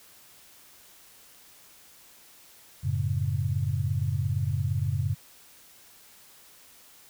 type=chord; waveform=sine; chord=F# minor; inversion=none; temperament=equal; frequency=92.5 / 110 / 138.59 Hz; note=F#2 / A2 / C#3; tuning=0 / 0 / 0 cents; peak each=-29 dBFS; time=2.83-5.15 s; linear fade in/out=20 ms; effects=white hiss -54 dBFS RMS until 7.09 s